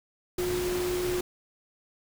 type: tone in noise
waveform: sine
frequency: 359.5 Hz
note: F#4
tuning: 50 cents flat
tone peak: -27 dBFS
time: 0.38-1.21 s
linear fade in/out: 5 ms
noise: pink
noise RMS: -35 dBFS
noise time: 0.38-1.21 s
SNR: +5 dB
effects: none